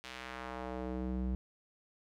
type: tone with band-pass filter sweep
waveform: square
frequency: 63.2 Hz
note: B1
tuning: 41 cents sharp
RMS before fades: -39 dBFS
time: 0.04-1.35 s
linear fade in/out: 0 ms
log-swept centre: 3300 to 130 Hz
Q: 0.97
effects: none